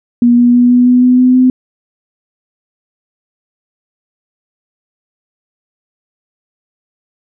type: tone with pitch steps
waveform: sine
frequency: 240 / 242.1 / 244.2 / 246.3 / 248.5 / 250.6 / 252.8 / 255 Hz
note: B3 / B3 / B3 / B3 / B3 / B3 / B3 / C4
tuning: -49 / -34 / -19 / -5 / +11 / +25 / +41 / -44 cents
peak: -4 dBFS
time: 0.22-1.5 s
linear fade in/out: 2 ms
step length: 160 ms
effects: none